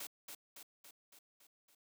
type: noise with echo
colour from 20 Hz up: white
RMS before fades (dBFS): -45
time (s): 0-0.07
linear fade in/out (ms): 5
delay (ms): 280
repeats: 6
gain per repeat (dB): -4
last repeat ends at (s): 1.75
effects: high-pass 200 Hz 12 dB/octave